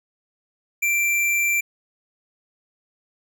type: tone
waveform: square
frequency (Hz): 2353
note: D7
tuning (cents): +3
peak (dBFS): -19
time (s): 0.82-1.61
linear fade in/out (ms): 10
effects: none